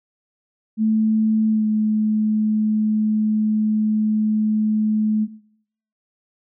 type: tone with pitch glide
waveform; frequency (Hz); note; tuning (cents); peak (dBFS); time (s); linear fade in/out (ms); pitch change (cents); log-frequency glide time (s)
sine; 218.4 to 215; A3 to A3; -13 to -40; -15; 0.77-5.28; 50; -27; 1.49-1.67
effects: noise-tail reverb RT60 0.7 s tail -20 dB re dry